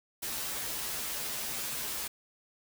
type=noise with comb filter; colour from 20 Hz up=white; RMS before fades=-36 dBFS; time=0.22-2.08 s; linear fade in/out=10 ms; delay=11 ms; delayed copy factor=-0.75; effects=none